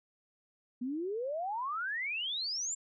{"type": "exponential sweep", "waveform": "sine", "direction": "up", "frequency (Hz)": [237.4, 7500], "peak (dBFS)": -33, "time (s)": [0.81, 2.75], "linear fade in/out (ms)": 10, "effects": []}